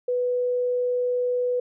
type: tone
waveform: sine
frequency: 494.2 Hz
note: B4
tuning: 1 cent sharp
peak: -21 dBFS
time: 0.08-1.6 s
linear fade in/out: 5 ms
effects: none